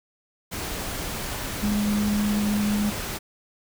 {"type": "tone in noise", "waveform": "sine", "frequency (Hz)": 207.7, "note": "G#3", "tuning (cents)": 0, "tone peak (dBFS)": -21, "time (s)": [1.62, 2.91], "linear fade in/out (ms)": 20, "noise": "pink", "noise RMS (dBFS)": -31, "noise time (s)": [0.51, 3.19], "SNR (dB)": 7, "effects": []}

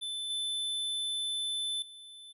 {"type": "tone with level steps", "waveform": "square", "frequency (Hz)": 3520, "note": "A7", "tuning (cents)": 0, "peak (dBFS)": [-35, -32, -48], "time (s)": [0.01, 2.33], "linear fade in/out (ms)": 20, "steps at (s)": [0.3, 1.82], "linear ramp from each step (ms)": 2, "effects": ["resampled to 32000 Hz"]}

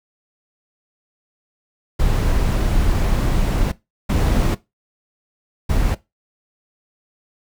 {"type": "noise bursts at uneven times", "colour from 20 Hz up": "brown", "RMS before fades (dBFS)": -17, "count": 3, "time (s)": [[1.99, 3.72], [4.09, 4.55], [5.69, 5.95]], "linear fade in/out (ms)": 10, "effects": ["noise-tail reverb RT60 0.2 s tail -18 dB re dry"]}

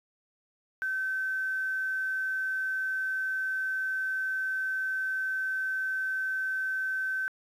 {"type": "tone with quantisation", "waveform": "sine", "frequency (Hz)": 1537, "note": "G6", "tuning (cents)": -35, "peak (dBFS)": -28, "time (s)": [0.82, 7.28], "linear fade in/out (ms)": 0, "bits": 9, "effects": ["resampled to 32000 Hz"]}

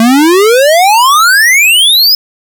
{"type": "exponential sweep", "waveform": "square", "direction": "up", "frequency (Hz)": [220, 5180], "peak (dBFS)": -4, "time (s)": [0, 2.15], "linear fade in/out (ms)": 2, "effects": ["7-bit"]}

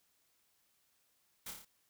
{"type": "noise with echo", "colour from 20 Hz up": "white", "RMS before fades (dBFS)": -45, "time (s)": [1.46, 1.51], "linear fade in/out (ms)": 5, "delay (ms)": 28, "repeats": 5, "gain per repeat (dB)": -3, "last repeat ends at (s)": 1.65, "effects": ["white hiss -75 dBFS RMS until 1.89 s"]}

